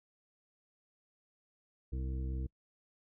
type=harmonic tone; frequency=64.9 Hz; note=C2; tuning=13 cents flat; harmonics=1 / 2 / 3 / 4 / 5 / 7; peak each=-35 / -43 / -51 / -53 / -49 / -54 dBFS; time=1.92-2.47 s; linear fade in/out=10 ms; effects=noise-tail reverb RT60 0.1 s tail -26 dB re dry